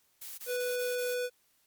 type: noise bursts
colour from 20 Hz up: blue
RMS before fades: -43 dBFS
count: 5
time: 0.21-1.148 s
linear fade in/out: 10 ms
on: 170 ms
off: 22 ms
type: tone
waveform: square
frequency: 493.9 Hz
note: B4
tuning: in tune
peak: -31 dBFS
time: 0.46-1.3 s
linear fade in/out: 50 ms
effects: white hiss -70 dBFS RMS until 1.66 s + MP3 96 kbps